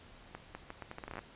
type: accelerating click train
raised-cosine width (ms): 0.5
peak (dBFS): -27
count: 14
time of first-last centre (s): 0.35-1.19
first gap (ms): 200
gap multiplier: 0.77
effects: pink hiss -56 dBFS RMS until 1.35 s + resampled to 8000 Hz